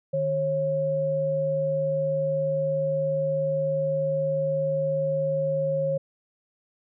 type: tone pair together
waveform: sine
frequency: 152.8 / 544.5 Hz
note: D#3 / C#5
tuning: -31 / -31 cents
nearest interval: octave + minor seventh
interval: 2200 cents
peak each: -30 / -23 dBFS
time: 0.13-5.98 s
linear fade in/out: 10 ms
effects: none